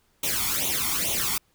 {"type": "noise with flanger", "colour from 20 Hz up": "white", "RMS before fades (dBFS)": -26, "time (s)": [0.23, 1.38], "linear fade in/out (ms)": 5, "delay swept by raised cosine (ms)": [0.3, 0.92], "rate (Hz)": 2.3, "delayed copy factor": 0.8, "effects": ["pink hiss -66 dBFS RMS until 1.54 s"]}